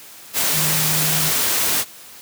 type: tone in noise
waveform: sine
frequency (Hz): 155.56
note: D#3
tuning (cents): 0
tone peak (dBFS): -24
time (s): 0.52-1.32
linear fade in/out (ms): 50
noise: white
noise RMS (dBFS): -19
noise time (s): 0.33-1.85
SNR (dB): -8
effects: white hiss -41 dBFS RMS until 2.21 s + high-pass 100 Hz 12 dB/octave